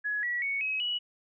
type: tone with pitch steps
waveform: sine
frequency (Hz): 1684 / 1934.4 / 2222 / 2552 / 2932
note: G#6 / B6 / C#7 / D#7 / F#7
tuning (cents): +24 / -36 / +4 / +43 / -16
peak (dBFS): -28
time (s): 0.04-0.99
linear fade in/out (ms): 20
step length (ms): 190
effects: none